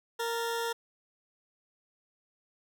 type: tone pair together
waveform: 20% pulse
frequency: 464 / 1751.8 Hz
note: A#4 / A6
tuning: -8 / -8 cents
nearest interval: octave + major seventh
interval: 2300 cents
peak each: -26 / -37 dBFS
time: 0.19-0.73 s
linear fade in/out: 10 ms
effects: none